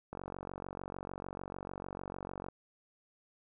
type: click train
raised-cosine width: 1 ms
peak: -27 dBFS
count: 111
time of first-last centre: 0.13-2.485 s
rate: 46.7 Hz
effects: none